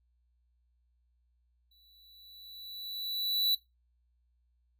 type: tone with exponential growth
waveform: square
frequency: 3951 Hz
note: B7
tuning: in tune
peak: -24 dBFS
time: 1.71-3.55 s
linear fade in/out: 5 ms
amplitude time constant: 400 ms
effects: noise-tail reverb RT60 0.2 s tail -18 dB re dry + added 60 Hz sine -69 dBFS peak until 4.79 s